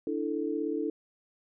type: chord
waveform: sine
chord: D suspended second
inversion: none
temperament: just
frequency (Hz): 293.7 / 330.4 / 440.5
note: D4 / E4 / A4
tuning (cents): 0 / +4 / +2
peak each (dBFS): -33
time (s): 0.07-0.9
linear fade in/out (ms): 2
effects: none